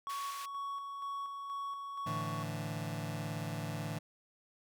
triangle tone with tremolo, 1116 Hz, C#6, 11 cents sharp, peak -35 dBFS, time 0.07-2.43 s, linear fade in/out 0 ms, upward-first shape square, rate 2.1 Hz, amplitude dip 35%
pink band-pass noise, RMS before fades -48 dBFS, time 0.09-0.46 s, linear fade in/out 10 ms, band 1600 to 13000 Hz, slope 12 dB/octave
sawtooth chord, A suspended fourth, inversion none, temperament just, 110 / 146.67 / 165 Hz, A2 / D3 / E3, 0 / -2 / +2 cents, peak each -37 dBFS, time 2.06-3.99 s, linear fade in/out 10 ms
effects none

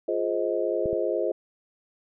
sine chord, F minor seventh, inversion none, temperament just, 349.2 / 419.1 / 523.8 / 628.6 Hz, F4 / Ab4 / C5 / Eb5, 0 / +16 / +2 / +18 cents, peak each -29 dBFS, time 0.08-1.32 s, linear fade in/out 5 ms
clicks, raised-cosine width 3 ms, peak -20 / -23 dBFS, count 2, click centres 0.858 / 0.93 s
effects none

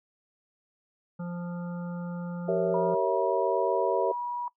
harmonic tone, 174.61 Hz, F3, in tune, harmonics 1 / 3 / 5 / 7 / 8, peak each -32 / -43 / -48 / -51 / -51 dBFS, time 1.19-2.95 s, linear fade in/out 10 ms
sine chord, G diminished seventh, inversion none, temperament equal with one note detuned, 385.3 / 466.2 / 554.4 / 659.3 Hz, G4 / Bb4 / Db5 / Fb5, -30 / 0 / 0 / 0 cents, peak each -29 dBFS, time 2.48-4.12 s, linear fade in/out 5 ms
sine tone with pitch glide, 961 to 967.7 Hz, B5 to B5, -48 to -36 cents, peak -30 dBFS, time 2.74-4.48 s, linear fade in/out 2 ms, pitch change +12 cents, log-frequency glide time 3.2-3.77 s
effects noise-tail reverb RT60 0.1 s tail -20 dB re dry

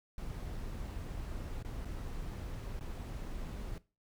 brown noise with dropouts, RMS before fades -41 dBFS, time 0.18-3.78 s, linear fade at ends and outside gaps 1 ms, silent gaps 1.626-1.648 / 1.849-1.854 / 2.794-2.809 s, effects noise-tail reverb RT60 0.3 s tail -19 dB re dry

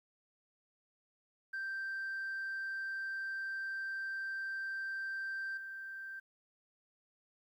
sine tone with level steps, 1568 Hz, G6, in tune, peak -35 / -42 dBFS, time 1.53-6.2 s, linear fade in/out 10 ms, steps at 5.57 s, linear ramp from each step 5 ms, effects tanh soft clip ceiling -35 dBFS + 12-bit

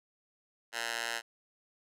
10% pulse tone with high-pass filter, 116.54 Hz, A#2, in tune, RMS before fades -36 dBFS, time 0.72-1.22 s, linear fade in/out 50 ms, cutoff 1300 Hz, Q 1, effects low-pass 11000 Hz 12 dB/octave

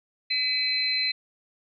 sine tone cluster, 2019 / 2300 / 2565 / 4076 Hz, B6 / D7 / E7 / C8, +38 / -37 / -48 / -46 cents, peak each -33 / -33 / -33 / -24 dBFS, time 0.3-1.12 s, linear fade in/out 10 ms, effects none

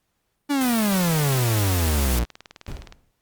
45% pulse exponential sweep, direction down, 293.7 to 56.5 Hz, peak -19 dBFS, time 0.49-2.25 s, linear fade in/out 20 ms
white noise, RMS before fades -29 dBFS, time 0.61-2.19 s, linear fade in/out 0 ms
click train, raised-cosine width 0.2 ms, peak -23 dBFS, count 20, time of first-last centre 1.94-2.924 s, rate 19.3 Hz
brown noise with exponential decay, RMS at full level -28 dBFS, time 2.68-3.11 s, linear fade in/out 0 ms, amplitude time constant 92 ms
effects pink hiss -73 dBFS RMS until 3.21 s + Opus 48 kbps

